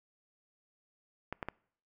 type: clicks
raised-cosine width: 0.5 ms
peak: -21 dBFS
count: 3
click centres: 1.326 / 1.428 / 1.486 s
effects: noise-tail reverb RT60 0.6 s tail -25 dB re dry